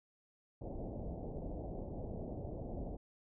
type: low-pass noise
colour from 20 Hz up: pink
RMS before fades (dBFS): -43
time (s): 0.61-2.97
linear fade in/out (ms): 10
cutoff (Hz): 730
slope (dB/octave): 48
effects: none